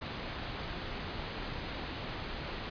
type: low-pass noise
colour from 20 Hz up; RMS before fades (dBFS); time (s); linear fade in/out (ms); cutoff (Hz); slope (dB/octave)
pink; -40; 0.01-2.7; 10; 4600; 48
effects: resampled to 11025 Hz